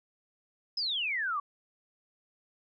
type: exponential sweep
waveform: sine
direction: down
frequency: 5220 to 1108.7 Hz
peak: -29 dBFS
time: 0.77-1.4 s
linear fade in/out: 5 ms
effects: none